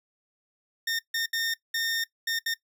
20% pulse tone bursts at uneven times, 1826 Hz, A#6, 36 cents flat, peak -21 dBFS, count 6, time 0.87-0.99 / 1.14-1.26 / 1.33-1.54 / 1.74-2.04 / 2.27-2.39 / 2.46-2.54 s, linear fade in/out 5 ms, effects noise-tail reverb RT60 0.1 s tail -18 dB re dry

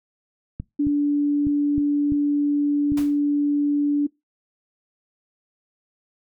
clicks, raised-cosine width 5 ms, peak -17 dBFS, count 6, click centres 0.6 / 0.869 / 1.469 / 1.78 / 2.121 / 2.92 s
sine tone, 290 Hz, D4, 22 cents flat, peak -17 dBFS, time 0.79-4.07 s, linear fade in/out 10 ms
pink noise with exponential decay, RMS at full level -32 dBFS, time 2.97-3.2 s, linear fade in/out 5 ms, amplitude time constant 49 ms
effects noise-tail reverb RT60 0.2 s tail -23 dB re dry

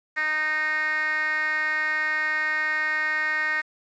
10% pulse tone with band-pass filter, 308.7 Hz, D#4, 14 cents flat, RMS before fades -25 dBFS, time 0.16-3.62 s, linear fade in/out 20 ms, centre 1900 Hz, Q 5.7, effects resampled to 16000 Hz + 9-bit

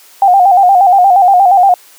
sine tone with vibrato, 754 Hz, F#5, 32 cents sharp, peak -3 dBFS, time 0.22-1.74 s, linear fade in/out 2 ms, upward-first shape square, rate 8.5 Hz, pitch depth 81 cents each way, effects white hiss -41 dBFS RMS until 1.98 s + high-pass 400 Hz 12 dB/octave

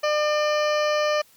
harmonic tone, 600 Hz, D5, 37 cents sharp, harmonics 1 / 2 / 3 / 4 / 5 / 7 / 8 / 9 / 10, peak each -21 / -27 / -31 / -33 / -35 / -38 / -39 / -40 / -41 dBFS, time 0.03-1.22 s, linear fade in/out 10 ms, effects white hiss -56 dBFS RMS until 1.36 s

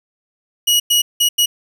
sawtooth tone bursts at uneven times, 2907 Hz, F#7, 31 cents flat, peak -8 dBFS, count 4, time 0.67-0.8 / 0.9-1.02 / 1.2-1.29 / 1.38-1.46 s, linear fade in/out 10 ms, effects none

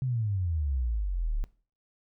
sine exponential sweep, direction down, 134.5 to 33.87 Hz, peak -26 dBFS, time 0.02-1.44 s, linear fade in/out 0 ms, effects noise-tail reverb RT60 0.4 s tail -20 dB re dry

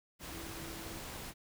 sine tone in noise, 329.6 Hz, E4, in tune, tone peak -49 dBFS, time 0.27-1.01 s, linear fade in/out 50 ms, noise pink, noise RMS -45 dBFS, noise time 0.19-1.34 s, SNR -7 dB, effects none

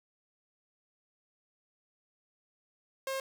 sawtooth tone, 535 Hz, C5, 38 cents sharp, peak -29 dBFS, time 3.07-3.2 s, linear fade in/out 2 ms, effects none

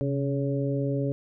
harmonic tone with a mistuned harmonic, 140 Hz, C#3, 18 cents sharp, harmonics 1 / 2 / 3 / 4, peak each -27 / -30 / -32 / -33 dBFS, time 0.01-1.12 s, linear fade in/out 0 ms, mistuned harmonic 1, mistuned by -61 cents, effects none

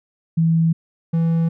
sine / triangle tone pair in turn, 163.9 / 165.23 Hz, E3 / E3, -10 / +4 cents, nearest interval unison, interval 14 cents, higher second, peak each -13 dBFS, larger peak neither, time 0.37-0.73 / 1.13-1.49 s, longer neither, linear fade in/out 10 ms, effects none

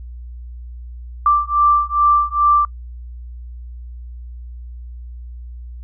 sine beating tone pair, 1174.7 / 1177.1 Hz, D6 / D6, 0 / +4 cents, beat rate 2.4 Hz, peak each -15 dBFS, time 1.26-2.65 s, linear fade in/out 2 ms, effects noise-tail reverb RT60 0.1 s tail -24 dB re dry + added 60 Hz sine -30 dBFS peak until 5.83 s

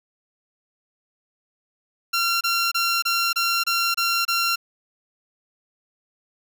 15% pulse tone bursts, 1372 Hz, F6, 31 cents flat, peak -13 dBFS, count 8, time 2.13-4.559 s, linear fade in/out 10 ms, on 280 ms, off 27 ms, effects none

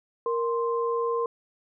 sine tone pair together, 466.7 / 1046.5 Hz, A#4 / C6, +2 / 0 cents, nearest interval octave + major second, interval 1398 cents, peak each -25 / -29 dBFS, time 0.26-1.26 s, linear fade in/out 2 ms, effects none

